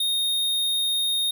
square tone, 3703 Hz, A#7, 12 cents flat, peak -22 dBFS, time 0-1.31 s, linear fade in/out 5 ms, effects none

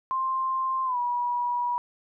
sine tone with pitch glide, 1051 to 969.4 Hz, C6 to B5, +7 to -32 cents, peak -24 dBFS, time 0.11-1.78 s, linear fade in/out 0 ms, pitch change -139 cents, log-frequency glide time 0.85-0.98 s, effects none

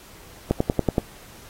click train, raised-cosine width 2 ms, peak -5 dBFS, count 6, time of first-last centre 0.51-0.982 s, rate 10.6 Hz, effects pink hiss -47 dBFS RMS until 1.49 s + AAC 48 kbps

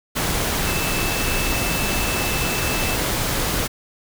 sine tone in noise, 2637 Hz, E7, in tune, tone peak -28 dBFS, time 0.66-2.96 s, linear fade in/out 20 ms, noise pink, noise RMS -22 dBFS, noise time 0.15-3.68 s, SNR -9 dB, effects none

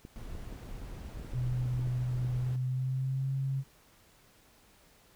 clicks, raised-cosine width 3 ms, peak -32 dBFS, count 10, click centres 0.051 / 0.352 / 0.526 / 1.197 / 1.247 / 1.335 / 1.657 / 1.794 / 1.873 / 2.247 s
brown noise, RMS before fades -42 dBFS, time 0.16-2.56 s, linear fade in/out 0 ms
sine tone with pitch glide, 124.5 to 134.99 Hz, B2 to C#3, +14 to -46 cents, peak -29 dBFS, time 1.32-3.64 s, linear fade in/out 50 ms, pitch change +140 cents, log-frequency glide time 2.32-3.32 s
effects pink hiss -62 dBFS RMS until 5.15 s

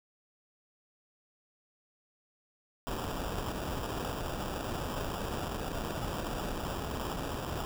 pink noise with sample-and-hold, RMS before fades -36 dBFS, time 2.87-7.65 s, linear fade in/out 0 ms, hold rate 2100 Hz, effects none

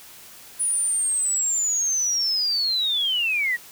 sine linear sweep, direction down, 9820 to 1864.7 Hz, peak -20 dBFS, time 0.59-3.57 s, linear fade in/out 20 ms, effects white hiss -45 dBFS RMS until 3.71 s

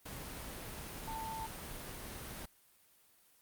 sine tone in noise, 891 Hz, A5, 22 cents sharp, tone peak -40 dBFS, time 1.07-1.47 s, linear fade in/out 10 ms, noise pink, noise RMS -45 dBFS, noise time 0.05-2.46 s, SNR +2 dB, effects white hiss -67 dBFS RMS until 3.41 s + Opus 32 kbps

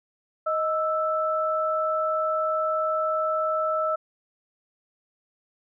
sine tone pair together, 626.4 / 1318.5 Hz, D#5 / E6, +11 / 0 cents, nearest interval octave + minor second, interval 1289 cents, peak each -25 dBFS, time 0.46-3.96 s, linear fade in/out 10 ms, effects none

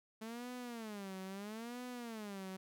sawtooth tone with vibrato, 216.7 Hz, A3, 26 cents flat, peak -40 dBFS, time 0.21-2.57 s, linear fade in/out 10 ms, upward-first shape sine, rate 0.76 Hz, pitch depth 240 cents each way, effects none

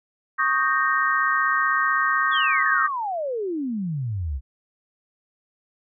sine chord, Eb dominant seventh, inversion third, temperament equal with one note detuned, 1108.7 / 1244.5 / 1568 / 1851.8 Hz, Db6 / Eb6 / G6 / Bb6, 0 / 0 / 0 / -12 cents, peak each -24 dBFS, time 0.38-2.88 s, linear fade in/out 20 ms
sine exponential sweep, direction down, 3520 to 61.74 Hz, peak -24 dBFS, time 2.31-4.41 s, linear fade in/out 50 ms
effects none

